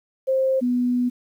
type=tone pair in turn; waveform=sine; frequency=528 / 246.5 Hz; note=C5 / B3; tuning=+16 / -3 cents; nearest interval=octave + minor second; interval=1319 cents; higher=first; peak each=-17 / -18 dBFS; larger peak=first; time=0.27-0.61 / 0.61-1.1 s; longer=second; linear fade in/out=20 ms; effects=9-bit